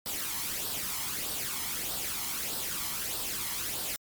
white noise with flanger, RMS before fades -34 dBFS, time 0.06-3.96 s, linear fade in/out 0 ms, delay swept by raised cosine 0.22 to 0.98 ms, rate 1.6 Hz, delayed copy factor +0.55, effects MP3 96 kbps

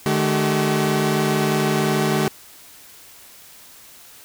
sawtooth tone cluster, 151 / 214 / 381.7 Hz, D3 / A3 / G4, +48 / -48 / -46 cents, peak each -18 dBFS, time 0.06-2.28 s, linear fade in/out 0 ms, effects white hiss -45 dBFS RMS until 4.24 s

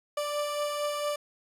30% pulse beating tone pair, 587.3 / 591.7 Hz, D5 / D5, 0 / +13 cents, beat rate 4.4 Hz, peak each -27 / -35 dBFS, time 0.17-1.16 s, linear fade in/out 5 ms, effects resampled to 32000 Hz

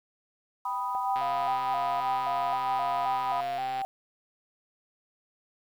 sine chord, G augmented, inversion none, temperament equal, 784 / 987.8 / 1244.5 Hz, G5 / B5 / D#6, 0 / 0 / 0 cents, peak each -36 / -30 / -36 dBFS, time 0.65-3.41 s, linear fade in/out 5 ms
sine tone with vibrato, 740 Hz, F#5, in tune, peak -29 dBFS, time 0.95-3.85 s, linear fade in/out 0 ms, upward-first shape square, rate 1.9 Hz, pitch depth 90 cents each way
click train, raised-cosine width 0.3 ms, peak -24 dBFS, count 349, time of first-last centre 1.16-3.816 s, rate 131 Hz
effects 9-bit

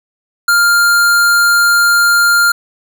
square tone, 1400 Hz, F6, 4 cents sharp, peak -8 dBFS, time 0.48-2.52 s, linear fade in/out 5 ms, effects none

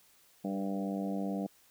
harmonic tone with a mistuned harmonic, 98 Hz, G2, in tune, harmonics 2 / 3 / 4 / 5 / 6 / 7 / 8, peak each -34 / -38 / -48 / -43 / -45 / -43 / -49 dBFS, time 0.44-1.47 s, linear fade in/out 10 ms, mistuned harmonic 4, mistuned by +17 cents, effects white hiss -64 dBFS RMS until 1.7 s

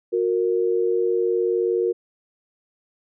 sine tone pair together, 363.3 / 462.7 Hz, F#4 / A#4, -32 / -13 cents, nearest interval major third, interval 419 cents, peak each -21 dBFS, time 0.12-1.93 s, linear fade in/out 20 ms, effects none

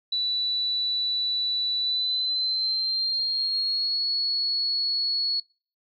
sine tone with pitch glide, 3960 to 4369 Hz, B7 to C#8, +4 to -26 cents, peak -23 dBFS, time 0.12-5.4 s, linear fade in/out 5 ms, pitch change +170 cents, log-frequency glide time 1.8-4.07 s, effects noise-tail reverb RT60 0.4 s tail -25 dB re dry

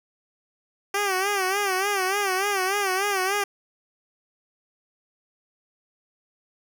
10% pulse tone with vibrato, 390 Hz, G4, 9 cents flat, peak -14 dBFS, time 0.94-3.44 s, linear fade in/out 5 ms, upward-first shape sine, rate 3.4 Hz, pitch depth 97 cents each way, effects none

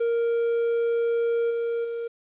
triangle tone with level steps, 466.2 Hz, A#4, in tune, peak -19 / -22 / -26 dBFS, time 0-2.08 s, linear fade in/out 10 ms, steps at 1.5 / 1.84 s, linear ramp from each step 10 ms, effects resampled to 8000 Hz + 10-bit

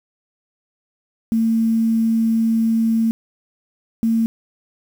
sine tone pair in turn, 225.8 / 226.6 Hz, A3 / A#3, +45 / -49 cents, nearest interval unison, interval 6 cents, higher second, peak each -14 dBFS, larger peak neither, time 1.32-3.11 / 4.03-4.26 s, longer first, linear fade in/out 0 ms, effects 7-bit

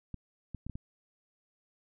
clicks, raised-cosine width 5 ms, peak -27 dBFS, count 5, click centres 0.143 / 0.547 / 0.666 / 0.697 / 0.755 s, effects none

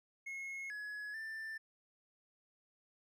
triangle tone with pitch steps, 2169 / 1688 / 1777 Hz, C#7 / G#6 / A6, -38 / +28 / +17 cents, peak -40 dBFS, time 0.26-1.58 s, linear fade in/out 10 ms, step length 440 ms, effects none

